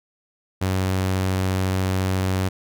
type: tone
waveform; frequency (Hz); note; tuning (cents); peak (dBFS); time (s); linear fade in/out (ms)
sawtooth; 94.1; F#2; +30; -16; 0.61-2.49; 10
effects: none